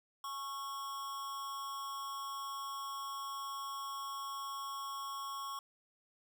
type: tone with amplitude modulation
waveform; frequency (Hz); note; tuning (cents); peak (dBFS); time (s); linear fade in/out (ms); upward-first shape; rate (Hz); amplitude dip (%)
square; 1100; C#6; -14; -38; 0.24-5.59; 2; sine; 259; 55
effects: none